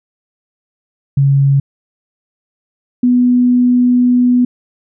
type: tone pair in turn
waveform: sine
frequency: 138.59 / 246.9 Hz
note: C#3 / B3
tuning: 0 / 0 cents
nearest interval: minor seventh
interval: 1000 cents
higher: second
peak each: -7 dBFS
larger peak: neither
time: 1.17-1.6 / 3.03-4.45 s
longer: second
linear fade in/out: 5 ms
effects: none